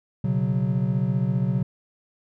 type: chord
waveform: triangle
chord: B suspended second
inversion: none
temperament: equal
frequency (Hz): 123.47 / 138.59 / 185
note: B2 / C#3 / F#3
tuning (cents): 0 / 0 / 0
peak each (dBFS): -23 / -23 / -23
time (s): 0.24-1.63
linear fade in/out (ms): 5
effects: none